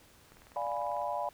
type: click train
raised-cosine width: 0.5 ms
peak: -39 dBFS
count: 15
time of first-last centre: 0.32-1.017 s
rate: 20.1 Hz
type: chord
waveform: sine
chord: D diminished seventh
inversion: none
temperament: equal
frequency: 587.3 / 698.5 / 830.6 / 987.8 Hz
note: D5 / F5 / Ab5 / Cb6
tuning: 0 / 0 / 0 / 0 cents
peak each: -37 dBFS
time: 0.56-1.29 s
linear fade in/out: 2 ms
effects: pink hiss -60 dBFS RMS until 1.33 s